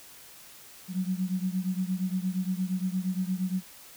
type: beating tone pair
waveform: sine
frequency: 182.4 / 191 Hz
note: F#3 / G3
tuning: -24 / -45 cents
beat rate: 8.6 Hz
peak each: -29 / -31 dBFS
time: 0.88-3.63 s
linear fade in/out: 50 ms
effects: white hiss -50 dBFS RMS until 3.96 s